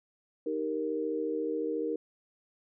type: chord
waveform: sine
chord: Eb major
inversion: none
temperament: equal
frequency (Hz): 311.1 / 392 / 466.2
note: Eb4 / G4 / Bb4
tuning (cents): 0 / 0 / 0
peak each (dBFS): -34 / -37 / -32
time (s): 0.46-1.96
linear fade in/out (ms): 5
effects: none